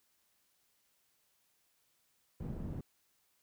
white low-pass noise, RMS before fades -41 dBFS, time 2.4-2.81 s, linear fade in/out 5 ms, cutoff 180 Hz, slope 12 dB/octave, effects white hiss -75 dBFS RMS until 3.42 s

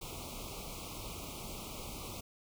pink band-stop noise, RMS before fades -44 dBFS, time 0.01-2.21 s, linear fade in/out 10 ms, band 1300 to 2200 Hz, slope 96 dB/octave, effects none

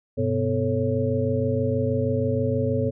sine tone cluster, 99.6 / 125.9 / 249.5 / 439 / 550 Hz, G2 / B2 / B3 / A4 / C#5, +28 / +34 / +18 / -4 / -14 cents, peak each -27 dBFS, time 0.17-2.91 s, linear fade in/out 20 ms, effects none

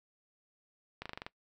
slowing click train, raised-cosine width 0.3 ms, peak -24 dBFS, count 7, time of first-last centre 1.02-1.265 s, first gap 36 ms, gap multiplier 1.05, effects noise-tail reverb RT60 0.1 s tail -20 dB re dry

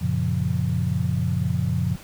sine chord, Gb major seventh, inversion none, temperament equal, 92.5 / 116.54 / 138.59 / 174.61 Hz, Gb2 / Bb2 / Db3 / F3, 0 / 0 / 0 / 0 cents, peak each -26 dBFS, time 0.01-1.96 s, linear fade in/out 10 ms, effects pink hiss -45 dBFS RMS until 2.03 s

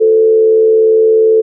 sine tone with frequency modulation, 440.6 Hz, A4, 2 cents sharp, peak -5 dBFS, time 0-1.42 s, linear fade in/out 20 ms, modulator 77.4 Hz, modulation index 0.35, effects none

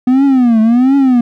triangle tone with vibrato, 246.9 Hz, B3, in tune, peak -4 dBFS, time 0.07-1.21 s, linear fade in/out 5 ms, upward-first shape triangle, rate 1.4 Hz, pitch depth 230 cents each way, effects none

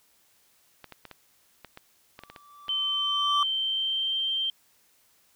clicks, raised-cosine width 0.3 ms, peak -26 dBFS, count 11, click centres 0.843 / 0.923 / 1.053 / 1.113 / 1.647 / 1.774 / 2.191 / 2.236 / 2.3 / 2.362 / 2.683 s
triangle tone with exponential growth, 1164 Hz, D6, 16 cents flat, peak -19 dBFS, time 2.18-3.43 s, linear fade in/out 2 ms, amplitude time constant 270 ms
sine tone with pitch glide, 3085 to 3144 Hz, G7 to G7, -28 to +4 cents, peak -25 dBFS, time 2.69-4.5 s, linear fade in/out 2 ms, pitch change +32 cents, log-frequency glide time 2.82-4.18 s
effects white hiss -64 dBFS RMS until 5.35 s

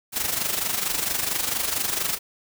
white noise with amplitude modulation, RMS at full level -23 dBFS, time 0.12-2.19 s, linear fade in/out 50 ms, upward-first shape sine, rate 24.4 Hz, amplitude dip 65%, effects none

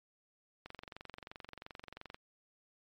click train, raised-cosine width 0.3 ms, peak -30 dBFS, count 35, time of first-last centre 0.66-2.145 s, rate 22.9 Hz, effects MP3 64 kbps

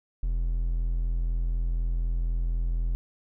triangle tone, 42.02 Hz, E1, 34 cents sharp, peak -22 dBFS, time 0.23-2.95 s, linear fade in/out 0 ms, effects none

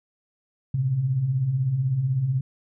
sine beating tone pair, 116.9 / 132.9 Hz, A#2 / C3, +5 / +27 cents, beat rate 16 Hz, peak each -30 / -21 dBFS, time 0.74-2.41 s, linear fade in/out 5 ms, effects none

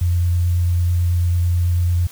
sine tone with vibrato, 87.31 Hz, F2, in tune, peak -14 dBFS, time 0.01-2.07 s, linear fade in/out 5 ms, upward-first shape triangle, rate 9.1 Hz, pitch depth 17 cents each way, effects white hiss -42 dBFS RMS until 2.11 s

